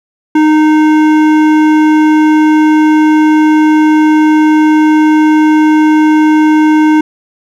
sine tone with hard clipping, 308.3 Hz, D#4, 16 cents flat, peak -6 dBFS, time 0.35-7.01 s, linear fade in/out 5 ms, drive 13 dB, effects none

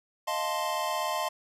square chord, F dominant seventh, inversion third, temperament equal, 622.3 / 698.5 / 880 / 1046.5 Hz, Eb5 / F5 / A5 / C6, 0 / 0 / 0 / 0 cents, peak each -35 / -36 / -35 / -33 dBFS, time 0.27-1.29 s, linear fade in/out 10 ms, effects resampled to 32000 Hz

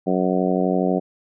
harmonic tone, 92.2 Hz, F#2, 6 cents flat, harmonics 2 / 3 / 4 / 5 / 6 / 7 / 8, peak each -22 / -24 / -25 / -26 / -27 / -27 / -28 dBFS, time 0.06-1 s, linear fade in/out 20 ms, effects none

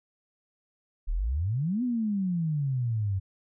sine exponential two-way sweep, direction up then down, 33.92 to 254.5 to 93.1 Hz, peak -25 dBFS, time 1.07-3.2 s, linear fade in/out 20 ms, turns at 1.83 s, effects none

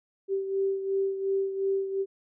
sine beating tone pair, 388.9 / 391.7 Hz, G4 / G4, -14 / -1 cents, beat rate 2.8 Hz, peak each -26 / -33 dBFS, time 0.28-2.06 s, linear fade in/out 50 ms, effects none

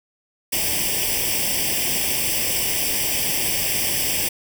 white noise with comb filter, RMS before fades -22 dBFS, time 0.52-4.29 s, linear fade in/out 10 ms, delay 0.37 ms, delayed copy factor +0.95, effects none

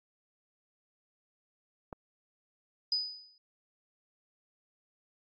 click, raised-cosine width 1 ms, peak -27 dBFS, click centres 1.928 s
sine tone with exponential decay, 4978 Hz, D#8, in tune, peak -25 dBFS, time 2.92-3.38 s, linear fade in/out 2 ms, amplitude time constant 100 ms
effects AAC 64 kbps

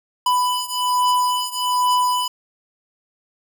square beating tone pair, 994 / 995.2 Hz, B5 / B5, +11 / +13 cents, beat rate 1.2 Hz, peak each -20 / -22 dBFS, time 0.26-2.28 s, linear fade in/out 5 ms, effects none

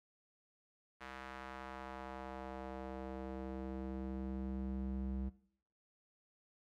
square tone with band-pass filter sweep, 65.41 Hz, C2, in tune, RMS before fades -44 dBFS, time 1-5.3 s, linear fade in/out 20 ms, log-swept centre 1600 to 150 Hz, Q 1.1, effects noise-tail reverb RT60 0.6 s tail -18 dB re dry

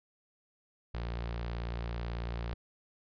sawtooth tone with notch filter, 58.2 Hz, A#1, 2 cents flat, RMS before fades -37 dBFS, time 0.94-2.54 s, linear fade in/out 5 ms, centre 260 Hz, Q 1.9, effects resampled to 11025 Hz

